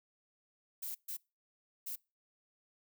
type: noise bursts at uneven times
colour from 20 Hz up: violet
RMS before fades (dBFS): -41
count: 3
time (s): 0.82-0.95 / 1.08-1.17 / 1.86-1.96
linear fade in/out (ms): 10
effects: noise-tail reverb RT60 0.3 s tail -26 dB re dry